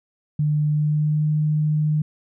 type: tone with pitch glide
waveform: sine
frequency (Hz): 150 to 152.36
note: D3 to D#3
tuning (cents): +37 to -36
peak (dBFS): -17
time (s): 0.39-2.02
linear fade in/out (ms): 5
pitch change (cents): +27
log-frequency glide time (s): 0.71-1.27
effects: none